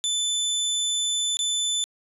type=tone with dropouts; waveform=25% pulse; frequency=3513 Hz; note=A7; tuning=3 cents flat; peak=-19 dBFS; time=0.04-1.84 s; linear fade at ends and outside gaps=0 ms; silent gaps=1.37-1.391 s; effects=resampled to 32000 Hz